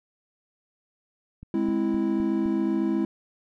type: click train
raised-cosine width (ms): 5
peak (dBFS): -29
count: 5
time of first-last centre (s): 1.43-2.458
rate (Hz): 3.89
type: chord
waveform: triangle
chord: Ab augmented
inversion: none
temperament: equal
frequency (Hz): 207.7 / 261.6 / 329.6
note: Ab3 / C4 / E4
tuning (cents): 0 / 0 / 0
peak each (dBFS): -25 / -27 / -23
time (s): 1.54-3.05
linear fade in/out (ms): 2
effects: none